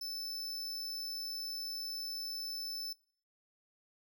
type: tone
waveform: 45% pulse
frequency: 5274 Hz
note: E8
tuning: in tune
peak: -39 dBFS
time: 0.01-2.93 s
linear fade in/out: 5 ms
effects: noise-tail reverb RT60 0.5 s tail -20 dB re dry